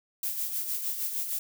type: noise with tremolo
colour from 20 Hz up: violet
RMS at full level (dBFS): -30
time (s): 0.23-1.39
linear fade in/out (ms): 2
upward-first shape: sine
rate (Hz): 6.5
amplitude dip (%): 50
effects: none